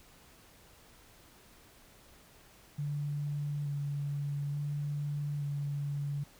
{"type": "tone with vibrato", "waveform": "sine", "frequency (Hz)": 144.4, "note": "D3", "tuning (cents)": -29, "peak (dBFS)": -32, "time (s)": [2.78, 6.24], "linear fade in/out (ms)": 10, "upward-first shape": "square", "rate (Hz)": 0.57, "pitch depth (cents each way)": 15, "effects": ["pink hiss -59 dBFS RMS until 6.39 s"]}